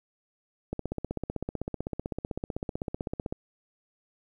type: click train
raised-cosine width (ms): 2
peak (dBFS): -18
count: 42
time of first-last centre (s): 0.73-3.325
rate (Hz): 15.8
effects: 10-bit